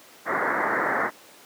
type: low-pass noise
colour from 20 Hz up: white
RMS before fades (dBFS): -24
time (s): 0.25-1.11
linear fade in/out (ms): 50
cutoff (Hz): 2000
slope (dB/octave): 96
effects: pink hiss -49 dBFS RMS until 1.45 s + high-pass 300 Hz 12 dB/octave